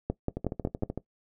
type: two click trains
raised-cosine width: 2 ms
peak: -19 / -14 dBFS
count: 9 / 5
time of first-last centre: 0.37-0.976 / 0.1-0.834 s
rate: 13.2 / 5.45 Hz
effects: noise-tail reverb RT60 0.1 s tail -18 dB re dry